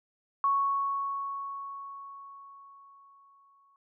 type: tone with exponential decay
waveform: sine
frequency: 1108.7 Hz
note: C#6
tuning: in tune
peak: -22 dBFS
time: 0.44-3.76 s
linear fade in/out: 1 ms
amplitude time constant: 720 ms
effects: none